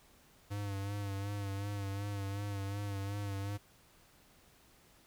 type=tone with vibrato; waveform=square; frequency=100.2 Hz; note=G2; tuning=38 cents sharp; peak=-37 dBFS; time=0.5-3.58 s; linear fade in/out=20 ms; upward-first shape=sine; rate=2.7 Hz; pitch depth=39 cents each way; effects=pink hiss -64 dBFS RMS until 5.06 s